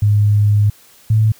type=tone pair in turn; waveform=sine; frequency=103.83 / 109.14 Hz; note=G#2 / A2; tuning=0 / -14 cents; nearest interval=minor second; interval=86 cents; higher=second; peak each=-9 dBFS; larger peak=neither; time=0.02-0.7 / 1.1-1.32 s; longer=first; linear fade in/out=5 ms; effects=white hiss -47 dBFS RMS until 1.39 s